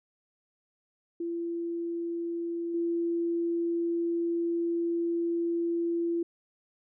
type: tone with level steps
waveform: sine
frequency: 339.1 Hz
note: E4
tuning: 49 cents sharp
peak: -30 / -26 dBFS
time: 1.2-6.23 s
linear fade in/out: 5 ms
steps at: 2.74 s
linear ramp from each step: 5 ms
effects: none